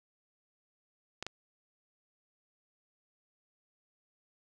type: clicks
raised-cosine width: 0.2 ms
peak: -20 dBFS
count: 2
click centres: 1.226 / 1.266 s
effects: 10-bit